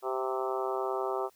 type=harmonic tone with a mistuned harmonic; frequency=130.2 Hz; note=C3; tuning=8 cents flat; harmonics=3 / 4 / 5 / 6 / 7 / 8 / 9 / 10; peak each=-33 / -38 / -37 / -38 / -39 / -43 / -39 / -42 dBFS; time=0.02-1.3 s; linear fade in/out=50 ms; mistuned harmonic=5; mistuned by=+21 cents; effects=white hiss -65 dBFS RMS until 1.35 s